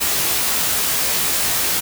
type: noise with comb filter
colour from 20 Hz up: white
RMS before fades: -19 dBFS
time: 0-1.81 s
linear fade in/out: 20 ms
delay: 17 ms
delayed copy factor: +0.7
effects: none